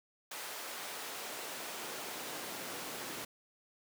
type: noise with high-pass filter sweep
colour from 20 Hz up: pink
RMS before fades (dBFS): -43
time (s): 0.31-3.25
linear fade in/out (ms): 5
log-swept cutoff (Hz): 630 to 230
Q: 0.76
effects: none